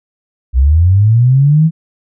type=linear sweep; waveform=sine; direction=up; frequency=59.5 to 164.81 Hz; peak=-5 dBFS; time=0.53-1.71 s; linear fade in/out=50 ms; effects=none